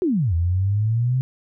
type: exponential two-way sweep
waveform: sine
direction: down then up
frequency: 392 to 82 to 131.9 Hz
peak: -17 dBFS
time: 0.02-1.21 s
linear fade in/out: 0 ms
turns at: 0.34 s
effects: none